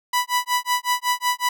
sawtooth tone with tremolo, 987.8 Hz, B5, in tune, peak -13 dBFS, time 0.13-1.49 s, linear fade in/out 5 ms, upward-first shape sine, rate 5.4 Hz, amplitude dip 100%, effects none

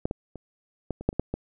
clicks, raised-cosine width 2 ms, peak -12 / -16 / -26 / -15 / -24 / -8 / -30 / -10 / -15 dBFS, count 9, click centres 0.055 / 0.111 / 0.357 / 0.907 / 1.01 / 1.09 / 1.129 / 1.196 / 1.34 s, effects none

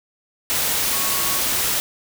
sine tone in noise, 1108.7 Hz, C#6, in tune, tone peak -31 dBFS, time 0.93-1.4 s, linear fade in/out 0 ms, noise white, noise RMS -21 dBFS, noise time 0.5-1.8 s, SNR -13 dB, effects none

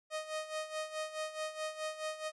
sawtooth tone with tremolo, 622.3 Hz, D#5, in tune, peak -31 dBFS, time 0.1-2.32 s, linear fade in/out 50 ms, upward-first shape sine, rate 4.7 Hz, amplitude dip 75%, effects resampled to 24000 Hz

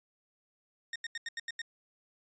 sawtooth tone bursts, 1843 Hz, A#6, 20 cents flat, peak -32 dBFS, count 7, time 0.93-1.617 s, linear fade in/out 2 ms, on 27 ms, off 83 ms, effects resampled to 16000 Hz

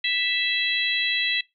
harmonic tone, 659.3 Hz, E5, in tune, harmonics 3 / 4 / 5 / 6, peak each -27 / -27 / -27 / -27 dBFS, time 0.04-1.41 s, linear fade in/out 5 ms, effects noise-tail reverb RT60 0.2 s tail -22 dB re dry

